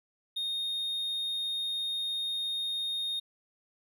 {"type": "tone", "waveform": "triangle", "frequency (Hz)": 3697, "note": "A#7", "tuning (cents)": -15, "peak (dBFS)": -29, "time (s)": [0.36, 3.2], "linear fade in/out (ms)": 10, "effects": []}